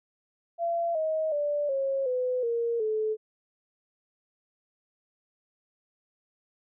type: tone with pitch steps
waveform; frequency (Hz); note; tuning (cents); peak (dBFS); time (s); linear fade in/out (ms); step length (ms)
sine; 680 / 630.8 / 585.2 / 542.8 / 503.6 / 467.1 / 433.4; F5 / D#5 / D5 / C#5 / B4 / A#4 / A4; -46 / +24 / -6 / -36 / +34 / +3 / -26; -25; 0.58-3.17; 50; 370
effects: none